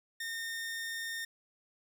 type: tone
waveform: sawtooth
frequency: 1827 Hz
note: A#6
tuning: 35 cents flat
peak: -33 dBFS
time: 0.2-1.25 s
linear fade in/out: 5 ms
effects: none